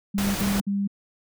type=tone bursts; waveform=sine; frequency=199.4 Hz; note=G3; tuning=30 cents sharp; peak=-22 dBFS; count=3; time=0.14-0.876 s; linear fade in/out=10 ms; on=210 ms; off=53 ms
type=noise; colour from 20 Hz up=pink; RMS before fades=-29 dBFS; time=0.18-0.6 s; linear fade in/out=2 ms
type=noise with exponential growth; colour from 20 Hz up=violet; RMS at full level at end=-29 dBFS; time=0.32-0.41 s; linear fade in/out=0 ms; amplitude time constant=18 ms
effects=none